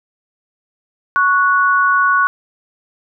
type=tone pair together; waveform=sine; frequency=1112 / 1469.4 Hz; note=C#6 / F#6; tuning=+5 / -12 cents; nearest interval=perfect fourth; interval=483 cents; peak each=-13 dBFS; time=1.16-2.27 s; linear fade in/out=0 ms; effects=none